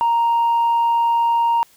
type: tone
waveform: sine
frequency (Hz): 932.3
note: A#5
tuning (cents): 0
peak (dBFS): -12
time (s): 0.01-1.63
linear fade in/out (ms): 0
effects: tanh soft clip ceiling -12 dBFS + white hiss -53 dBFS RMS until 1.76 s